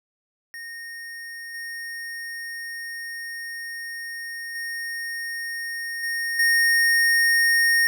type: tone with level steps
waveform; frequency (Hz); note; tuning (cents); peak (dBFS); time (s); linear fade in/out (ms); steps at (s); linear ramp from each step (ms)
square; 1850; A#6; -14; -35 / -32 / -29 / -25 / -17; 0.54-7.87; 0; 1.54 / 4.55 / 6.03 / 6.39; 5
effects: none